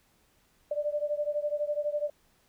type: beating tone pair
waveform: sine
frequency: 587.3 / 599.3 Hz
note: D5 / D5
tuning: 0 / +35 cents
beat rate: 12 Hz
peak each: -30 / -32 dBFS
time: 0.71-2.1 s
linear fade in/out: 5 ms
effects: pink hiss -67 dBFS RMS until 2.48 s